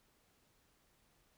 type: silence
effects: pink hiss -73 dBFS RMS until 1.37 s